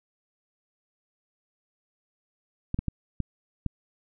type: clicks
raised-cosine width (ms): 5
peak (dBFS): -15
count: 5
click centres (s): 2.744 / 2.79 / 2.883 / 3.203 / 3.663
effects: none